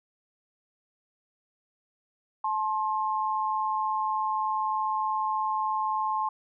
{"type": "tone pair together", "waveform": "sine", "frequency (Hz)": [866, 1062.7], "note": ["A5", "C6"], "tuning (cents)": [-28, 27], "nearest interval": "major third", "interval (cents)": 355, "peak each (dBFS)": -28, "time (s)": [2.44, 6.29], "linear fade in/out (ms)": 5, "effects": []}